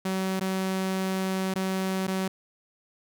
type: tone with dropouts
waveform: sawtooth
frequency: 189.4 Hz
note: F#3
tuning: 41 cents sharp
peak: -22 dBFS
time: 0.05-2.28 s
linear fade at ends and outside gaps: 5 ms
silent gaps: 0.397-0.409 / 1.54-1.557 / 2.07-2.078 s
effects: none